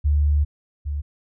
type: tone pair in turn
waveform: sine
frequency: 73.42 / 72.7 Hz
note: D2 / D2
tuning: 0 / -17 cents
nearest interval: unison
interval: 17 cents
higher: first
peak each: -15 / -23 dBFS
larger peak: first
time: 0.04-0.45 / 0.85-1.02 s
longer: first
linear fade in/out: 20 ms
effects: none